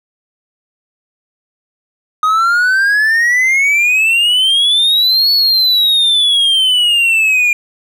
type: exponential two-way sweep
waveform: triangle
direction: up then down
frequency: 1244.5 to 4435 to 2401 Hz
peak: -7 dBFS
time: 2.23-7.53 s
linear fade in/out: 2 ms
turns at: 5.32 s
effects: none